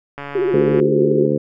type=click train; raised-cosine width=0.5 ms; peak=-15 dBFS; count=89; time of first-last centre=0.18-0.8 s; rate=142 Hz
type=tone with vibrato; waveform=sine; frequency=377.9 Hz; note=F#4; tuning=37 cents sharp; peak=-15 dBFS; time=0.35-1.26 s; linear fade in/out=5 ms; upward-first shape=sine; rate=16 Hz; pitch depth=130 cents each way
type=harmonic tone; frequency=73.42 Hz; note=D2; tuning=in tune; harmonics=2 / 3 / 4 / 5 / 6 / 7; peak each=-22 / -22 / -22 / -22 / -22 / -22 dBFS; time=0.53-1.38 s; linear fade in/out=10 ms
effects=none